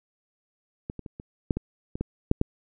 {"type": "clicks", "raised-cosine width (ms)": 3, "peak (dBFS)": [-19, -23, -25, -25, -10, -15, -20, -15, -6, -9], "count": 10, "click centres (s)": [0.899, 0.993, 1.062, 1.199, 1.508, 1.57, 1.955, 2.01, 2.314, 2.414], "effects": []}